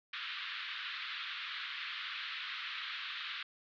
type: band-pass noise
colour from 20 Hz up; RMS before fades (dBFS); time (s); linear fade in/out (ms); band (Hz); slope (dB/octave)
white; -42; 0.13-3.43; 5; 1200 to 3900; 48
effects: none